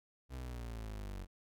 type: linear sweep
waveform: 35% pulse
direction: down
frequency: 65.41 to 45.82 Hz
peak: -40 dBFS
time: 0.29-1.27 s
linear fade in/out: 50 ms
effects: none